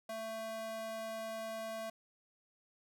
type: tone with high-pass filter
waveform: square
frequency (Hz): 222.5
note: A3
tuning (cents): +20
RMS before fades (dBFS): -42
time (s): 0.09-1.9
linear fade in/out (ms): 5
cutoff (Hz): 510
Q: 7
effects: none